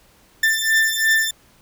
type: beating tone pair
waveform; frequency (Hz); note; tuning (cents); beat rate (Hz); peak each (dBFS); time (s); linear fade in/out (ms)
40% pulse; 1778 / 1780.9; A6 / A6; +18 / +20; 2.9; -18; 0.43-1.31; 5
effects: pink hiss -54 dBFS RMS until 1.61 s